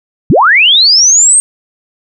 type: linear sweep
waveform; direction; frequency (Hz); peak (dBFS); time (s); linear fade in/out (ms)
sine; up; 92.5 to 8590; -3; 0.3-1.4; 0
effects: none